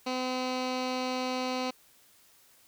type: tone with low-pass filter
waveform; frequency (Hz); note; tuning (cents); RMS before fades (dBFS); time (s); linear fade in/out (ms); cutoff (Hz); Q
15% pulse; 255.2; C4; -43; -32; 0.06-1.71; 10; 4600; 1.9
effects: white hiss -61 dBFS RMS until 2.67 s